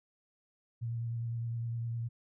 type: tone with vibrato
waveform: sine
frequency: 116.54 Hz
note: A#2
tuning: in tune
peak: -33 dBFS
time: 0.81-2.09 s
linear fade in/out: 20 ms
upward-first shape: sine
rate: 9.8 Hz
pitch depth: 20 cents each way
effects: none